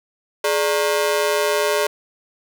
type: ring-modulated tone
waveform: sawtooth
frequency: 505 Hz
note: B4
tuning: 39 cents sharp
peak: -10 dBFS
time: 0.44-1.87 s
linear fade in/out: 5 ms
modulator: 83.7 Hz
effects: none